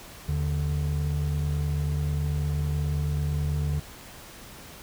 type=tone pair together; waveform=triangle; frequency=77.9 / 147.06 Hz; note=D#2 / D3; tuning=+3 / +3 cents; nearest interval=major seventh; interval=1100 cents; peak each=-25 / -25 dBFS; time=0.28-3.8 s; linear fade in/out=10 ms; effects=pink hiss -45 dBFS RMS until 4.82 s